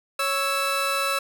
20% pulse tone pair together, 554.4 / 1318.6 Hz, C#5 / E6, 0 / 0 cents, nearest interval octave + minor third, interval 1500 cents, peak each -22 / -19 dBFS, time 0.19-1.19 s, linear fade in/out 5 ms, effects none

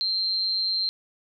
sine tone with amplitude modulation, 4150 Hz, C8, 15 cents flat, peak -20 dBFS, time 0.01-0.89 s, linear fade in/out 0 ms, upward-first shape sine, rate 188 Hz, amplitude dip 60%, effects none

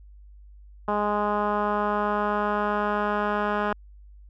10% pulse tone with low-pass filter sweep, 207.7 Hz, G#3, in tune, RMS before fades -25 dBFS, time 0.88-3.73 s, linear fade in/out 2 ms, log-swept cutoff 1100 to 1700 Hz, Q 1.9, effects added 50 Hz sine -45 dBFS peak until 4.29 s

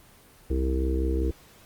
harmonic tone, 65.41 Hz, C2, in tune, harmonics 1 / 3 / 4 / 5 / 6 / 7, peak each -24 / -38 / -39 / -30 / -35 / -34 dBFS, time 0.5-1.31 s, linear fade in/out 5 ms, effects pink hiss -54 dBFS RMS until 1.65 s + Opus 24 kbps

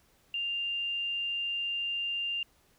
sine tone, 2794 Hz, F7, in tune, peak -30 dBFS, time 0.34-2.43 s, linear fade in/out 2 ms, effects pink hiss -66 dBFS RMS until 2.78 s

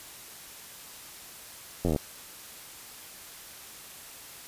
slowing click train, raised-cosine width 2 ms, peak -14 dBFS, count 10, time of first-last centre 1.85-1.962 s, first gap 11 ms, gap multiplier 1.03, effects white hiss -46 dBFS RMS until 4.47 s + resampled to 32000 Hz

